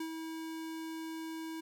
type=tone with ADSR envelope; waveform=square; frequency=322.5 Hz; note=E4; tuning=38 cents flat; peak=-36 dBFS; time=0-1.61 s; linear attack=5 ms; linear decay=78 ms; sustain=-4 dB; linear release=11 ms; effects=13-bit